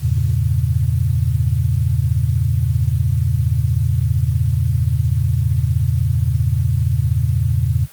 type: chord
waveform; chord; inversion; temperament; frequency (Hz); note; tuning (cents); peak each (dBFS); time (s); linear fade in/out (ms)
sine; E diminished seventh; none; equal with one note detuned; 82.41 / 98 / 115 / 138.59; E2 / G2 / Bb2 / Db3; 0 / 0 / -23 / 0; -19 / -22 / -18 / -20; 0-7.88; 50
effects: white hiss -43 dBFS RMS until 7.92 s + Opus 48 kbps